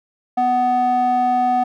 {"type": "tone with band-pass filter", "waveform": "square", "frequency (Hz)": 248.5, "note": "B3", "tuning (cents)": 11, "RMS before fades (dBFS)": -17, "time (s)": [0.37, 1.64], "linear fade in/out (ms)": 10, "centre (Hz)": 660, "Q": 8.3, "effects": []}